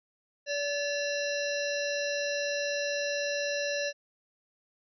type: harmonic tone with a mistuned harmonic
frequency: 576 Hz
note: D5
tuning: 34 cents flat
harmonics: 1 / 3 / 5 / 7 / 9 / 10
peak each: -31 / -36 / -38 / -39 / -41 / -41 dBFS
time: 0.46-3.93 s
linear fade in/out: 50 ms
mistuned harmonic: 5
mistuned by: -93 cents
effects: none